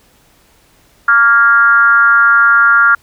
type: tone with frequency modulation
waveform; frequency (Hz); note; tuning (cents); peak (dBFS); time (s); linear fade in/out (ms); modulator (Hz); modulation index
sine; 1396.9; F6; 0; -5; 1.08-2.95; 5; 246; 0.72
effects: pink hiss -50 dBFS RMS until 3.02 s